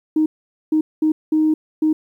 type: tone bursts at uneven times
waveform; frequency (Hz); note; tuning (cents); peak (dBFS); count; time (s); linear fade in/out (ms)
sine; 311.1; D#4; 0; -12; 5; 0.16-0.26 / 0.72-0.81 / 1.02-1.12 / 1.32-1.54 / 1.82-1.93; 5
effects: tanh soft clip ceiling -8 dBFS + 9-bit